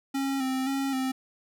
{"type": "tone with vibrato", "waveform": "square", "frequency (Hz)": 267.1, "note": "C4", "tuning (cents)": 36, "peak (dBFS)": -27, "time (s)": [0.14, 1.12], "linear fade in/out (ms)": 10, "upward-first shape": "square", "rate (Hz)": 1.9, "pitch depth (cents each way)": 35, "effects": []}